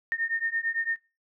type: beating tone pair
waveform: sine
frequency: 1823 / 1831.9 Hz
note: A#6 / A#6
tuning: -39 / -31 cents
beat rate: 8.9 Hz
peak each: -29 dBFS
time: 0.12-0.96 s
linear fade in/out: 0 ms
effects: noise-tail reverb RT60 0.3 s tail -19 dB re dry